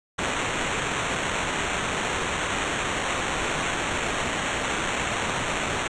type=noise with sample-and-hold; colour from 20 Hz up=white; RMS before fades=-27 dBFS; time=0.18-5.88 s; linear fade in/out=10 ms; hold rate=4900 Hz; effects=resampled to 22050 Hz